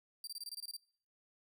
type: tone bursts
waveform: sawtooth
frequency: 4699 Hz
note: D8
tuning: in tune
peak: -39 dBFS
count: 10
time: 0.24-0.767 s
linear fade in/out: 2 ms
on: 32 ms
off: 23 ms
effects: noise-tail reverb RT60 0.6 s tail -26 dB re dry